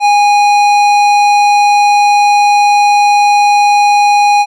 sine tone with tanh clipping, 822 Hz, G#5, 18 cents flat, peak -7 dBFS, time 0-4.46 s, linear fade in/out 50 ms, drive 15 dB, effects none

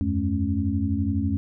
sine tone cluster, 84.1 / 96.1 / 213.3 / 275.6 Hz, E2 / G2 / G#3 / C#4, +35 / -34 / +46 / -10 cents, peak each -27 dBFS, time 0.01-1.37 s, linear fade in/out 0 ms, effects none

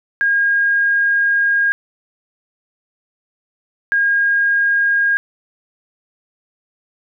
sine tone bursts at uneven times, 1625 Hz, G#6, 38 cents flat, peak -12 dBFS, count 2, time 0.21-1.72 / 3.92-5.17 s, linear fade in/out 0 ms, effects none

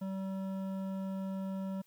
triangle tone with hard clipping, 191.9 Hz, G3, 37 cents flat, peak -37 dBFS, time 0.01-1.82 s, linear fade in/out 10 ms, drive 15 dB, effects white hiss -69 dBFS RMS until 1.86 s

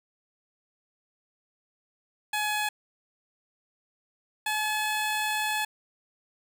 15% pulse tone pair in turn, 845 / 855.3 Hz, G#5 / A5, +30 / -49 cents, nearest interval unison, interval 21 cents, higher second, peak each -20 dBFS, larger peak neither, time 2.33-2.69 / 4.46-5.65 s, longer second, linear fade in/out 5 ms, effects none

